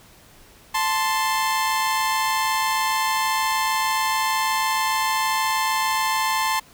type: tone pair together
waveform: sawtooth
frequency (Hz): 880 / 1046.5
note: A5 / C6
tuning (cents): 0 / 0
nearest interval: minor third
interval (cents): 300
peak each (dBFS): -19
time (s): 0.74-6.6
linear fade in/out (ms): 10
effects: pink hiss -50 dBFS RMS until 6.73 s